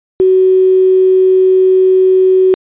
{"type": "tone with quantisation", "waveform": "sine", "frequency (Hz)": 374.7, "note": "F#4", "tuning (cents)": 22, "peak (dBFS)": -5, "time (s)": [0.2, 2.54], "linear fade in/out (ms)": 0, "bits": 5, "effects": ["resampled to 8000 Hz"]}